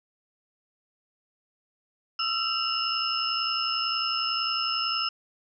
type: tone cluster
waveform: sine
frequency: 1280 / 1351 / 2782 / 2904 / 5240 Hz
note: D#6 / E6 / F7 / F#7 / E8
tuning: +49 / +42 / -7 / -33 / -11 cents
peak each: -36 / -31 / -32 / -33 / -29 dBFS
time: 2.19-5.09 s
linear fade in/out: 5 ms
effects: none